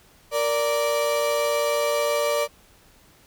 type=tone pair together; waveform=35% pulse; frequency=466.2 / 584.5 Hz; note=A#4 / D5; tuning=0 / -8 cents; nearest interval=major third; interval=392 cents; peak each=-25 / -20 dBFS; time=0.31-2.48 s; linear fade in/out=50 ms; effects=pink hiss -55 dBFS RMS until 3.26 s